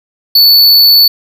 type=tone; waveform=square; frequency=4462 Hz; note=C#8; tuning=11 cents sharp; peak=-3 dBFS; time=0.35-1.08 s; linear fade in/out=5 ms; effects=none